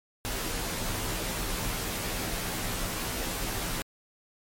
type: noise with comb filter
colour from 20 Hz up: pink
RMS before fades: -32 dBFS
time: 0.25-3.82 s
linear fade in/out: 0 ms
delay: 14 ms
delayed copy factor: -0.95
effects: MP3 64 kbps